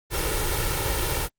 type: noise with comb filter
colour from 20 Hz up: pink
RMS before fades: -25 dBFS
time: 0.1-1.29 s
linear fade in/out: 50 ms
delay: 2.2 ms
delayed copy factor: +1
effects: Opus 24 kbps